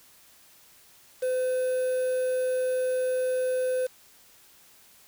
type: tone with quantisation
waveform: triangle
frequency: 510 Hz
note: C5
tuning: 44 cents flat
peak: -22 dBFS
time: 1.22-3.87 s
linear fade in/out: 10 ms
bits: 7
effects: white hiss -56 dBFS RMS until 5.07 s